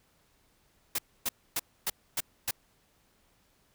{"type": "noise bursts", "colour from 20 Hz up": "white", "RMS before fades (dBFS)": -30, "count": 6, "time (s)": [0.95, 2.51], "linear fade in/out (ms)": 5, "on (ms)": 35, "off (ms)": 270, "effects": ["pink hiss -68 dBFS RMS until 3.74 s"]}